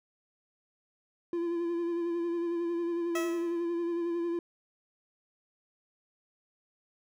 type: tone with vibrato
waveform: triangle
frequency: 341.4 Hz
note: F4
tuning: 39 cents flat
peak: -27 dBFS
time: 1.33-4.39 s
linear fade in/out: 2 ms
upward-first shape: sine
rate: 11 Hz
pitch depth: 29 cents each way
type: tone with exponential decay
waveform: 15% pulse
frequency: 649 Hz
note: E5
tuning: 27 cents flat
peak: -24 dBFS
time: 3.15-3.66 s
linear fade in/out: 5 ms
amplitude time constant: 110 ms
effects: none